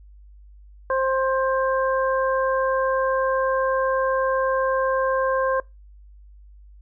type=harmonic tone; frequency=528 Hz; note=C5; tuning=16 cents sharp; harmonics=1 / 2 / 3; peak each=-21 / -24 / -29 dBFS; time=0.9-5.6 s; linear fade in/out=2 ms; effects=noise-tail reverb RT60 0.2 s tail -23 dB re dry + added 50 Hz sine -44 dBFS peak until 6.81 s